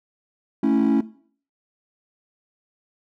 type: chord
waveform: triangle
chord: A major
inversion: none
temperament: equal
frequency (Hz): 220 / 277.2 / 329.6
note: A3 / C#4 / E4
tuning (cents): 0 / 0 / 0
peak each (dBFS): -18 / -16 / -20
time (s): 0.63-1.01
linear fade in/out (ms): 5
effects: noise-tail reverb RT60 0.5 s tail -19 dB re dry + tanh soft clip ceiling -11 dBFS